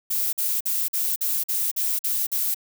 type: noise bursts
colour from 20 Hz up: violet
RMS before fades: -24 dBFS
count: 9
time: 0.1-2.546 s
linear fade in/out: 10 ms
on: 230 ms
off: 47 ms
effects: none